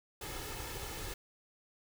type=noise with comb filter; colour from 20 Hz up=pink; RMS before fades=-42 dBFS; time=0.21-1.14 s; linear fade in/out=5 ms; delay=2.3 ms; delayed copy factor=+0.6; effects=none